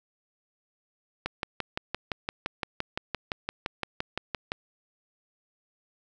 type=click train; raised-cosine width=0.3 ms; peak=-13 dBFS; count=20; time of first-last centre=1.26-4.519 s; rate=5.83 Hz; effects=none